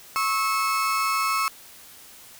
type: tone pair together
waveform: 35% pulse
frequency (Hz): 1094 / 1301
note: C#6 / E6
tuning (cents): -23 / -23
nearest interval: minor third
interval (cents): 300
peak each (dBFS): -23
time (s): 0.16-1.48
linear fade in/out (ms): 0
effects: white hiss -47 dBFS RMS until 2.39 s